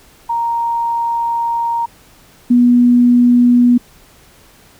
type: tone pair in turn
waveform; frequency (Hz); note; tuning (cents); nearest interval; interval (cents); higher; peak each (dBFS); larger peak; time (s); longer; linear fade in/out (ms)
sine; 932.3 / 243.4; A#5 / B3; 0 / -25; octave + major seventh; 2325; first; -14 / -6; second; 0.29-1.86 / 2.5-3.78; first; 10
effects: pink hiss -46 dBFS RMS until 4.79 s